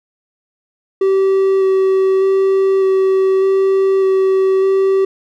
triangle tone with vibrato, 384.1 Hz, G4, 35 cents flat, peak -8 dBFS, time 1.01-5.05 s, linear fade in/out 5 ms, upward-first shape square, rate 0.83 Hz, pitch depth 9 cents each way, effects none

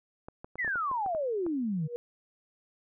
clicks, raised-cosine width 1 ms, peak -28 dBFS, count 10, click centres 0.285 / 0.445 / 0.556 / 0.647 / 0.678 / 0.757 / 0.914 / 1.062 / 1.149 / 1.465 s
sine exponential sweep, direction down, 2093 to 144.2 Hz, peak -28 dBFS, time 0.58-1.88 s, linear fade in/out 20 ms
sine tone with exponential growth, 479.4 Hz, A#4, 48 cents sharp, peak -29 dBFS, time 1.76-1.96 s, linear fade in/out 0 ms, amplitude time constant 42 ms
effects none

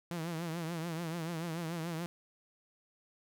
sawtooth tone with vibrato, 166.3 Hz, E3, 16 cents sharp, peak -32 dBFS, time 0.11-2.06 s, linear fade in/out 0 ms, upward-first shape triangle, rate 6.9 Hz, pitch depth 110 cents each way, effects none

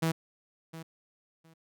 sawtooth tone with echo, 162.7 Hz, E3, 22 cents flat, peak -22 dBFS, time 0.02-0.12 s, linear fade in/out 10 ms, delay 710 ms, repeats 2, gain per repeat -15 dB, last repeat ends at 1.54 s, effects none

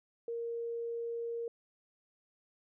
sine tone, 466.2 Hz, A#4, in tune, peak -35 dBFS, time 0.28-1.48 s, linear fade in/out 2 ms, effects none

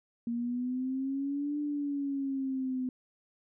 sine exponential two-way sweep, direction up then down, 233.1 to 295.5 to 253.4 Hz, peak -30 dBFS, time 0.27-2.89 s, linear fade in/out 2 ms, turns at 1.59 s, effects none

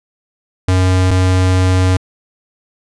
square tone pair in turn, 92.5 / 92.5 Hz, F#2 / F#2, 0 / 0 cents, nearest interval unison, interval 0 cents, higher neither, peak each -10 dBFS, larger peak neither, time 0.68-1.11 / 1.11-1.97 s, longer second, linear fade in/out 5 ms, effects resampled to 22050 Hz

